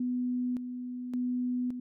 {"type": "tone with tremolo", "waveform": "sine", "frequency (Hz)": 248.4, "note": "B3", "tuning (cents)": 10, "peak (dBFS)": -28, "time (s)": [0, 1.8], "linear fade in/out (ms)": 5, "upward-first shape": "square", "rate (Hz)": 0.88, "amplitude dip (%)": 55, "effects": []}